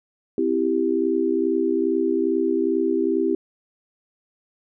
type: chord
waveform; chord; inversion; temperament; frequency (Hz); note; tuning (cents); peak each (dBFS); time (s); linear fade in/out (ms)
sine; C major; none; equal with one note detuned; 259.7 / 329.6 / 392; C4 / E4 / G4; -13 / 0 / 0; -25 / -22 / -22; 0.38-3.35; 2
effects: none